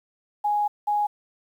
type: tone bursts at uneven times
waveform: sine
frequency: 830.6 Hz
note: G#5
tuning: in tune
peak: -20 dBFS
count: 2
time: 0.44-0.68 / 0.87-1.07 s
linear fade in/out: 10 ms
effects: 9-bit

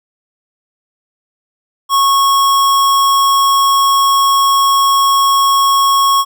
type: tone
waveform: square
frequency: 1100 Hz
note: C#6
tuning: 14 cents flat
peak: -9 dBFS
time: 1.89-6.25 s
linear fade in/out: 50 ms
effects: none

